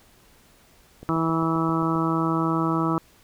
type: click train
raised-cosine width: 2 ms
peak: -26 dBFS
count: 8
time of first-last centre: 1.03-1.957 s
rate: 7.55 Hz
type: harmonic tone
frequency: 163.1 Hz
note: E3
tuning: 18 cents flat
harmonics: 1 / 2 / 3 / 4 / 5 / 6 / 7 / 8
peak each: -26 / -24 / -35 / -35 / -35 / -32 / -30 / -29 dBFS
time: 1.09-2.98 s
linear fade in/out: 0 ms
effects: pink hiss -56 dBFS RMS until 3.23 s